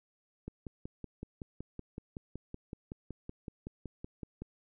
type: click train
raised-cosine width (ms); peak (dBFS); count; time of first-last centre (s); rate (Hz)
3; -28; 22; 0.48-4.42; 5.33
effects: none